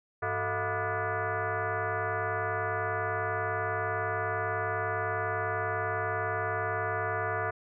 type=tone with frequency modulation; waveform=sine; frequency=372.9 Hz; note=F#4; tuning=14 cents sharp; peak=-28 dBFS; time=0.22-7.51 s; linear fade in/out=10 ms; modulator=272 Hz; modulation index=5; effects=none